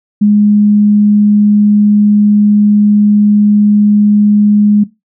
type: tone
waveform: sine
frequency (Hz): 207.7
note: G#3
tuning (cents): 0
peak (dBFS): -4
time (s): 0.21-4.84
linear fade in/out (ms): 10
effects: noise-tail reverb RT60 0.2 s tail -17 dB re dry